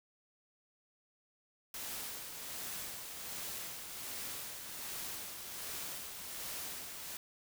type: noise with tremolo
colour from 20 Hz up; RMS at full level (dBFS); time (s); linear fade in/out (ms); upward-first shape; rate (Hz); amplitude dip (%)
white; -42; 1.74-7.17; 2; sine; 1.3; 40
effects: none